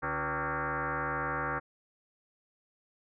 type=tone with frequency modulation; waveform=sine; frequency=144.3 Hz; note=D3; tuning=30 cents flat; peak=-30 dBFS; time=0.02-1.6 s; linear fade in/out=20 ms; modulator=211 Hz; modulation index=7.6; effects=none